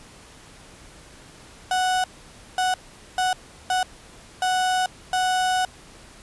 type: tone bursts at uneven times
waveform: 35% pulse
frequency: 740 Hz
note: F#5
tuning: in tune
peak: -18 dBFS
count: 6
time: 1.71-2.04 / 2.58-2.74 / 3.18-3.33 / 3.7-3.83 / 4.42-4.86 / 5.13-5.65 s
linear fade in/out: 2 ms
effects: pink hiss -47 dBFS RMS until 6.22 s + resampled to 24000 Hz